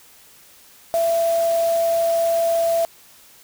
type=tone in noise; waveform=sine; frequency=669 Hz; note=E5; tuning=25 cents sharp; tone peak=-16 dBFS; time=0.94-2.85 s; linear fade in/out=0 ms; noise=white; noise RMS=-34 dBFS; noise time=0.94-2.85 s; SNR=+15 dB; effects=white hiss -49 dBFS RMS until 3.43 s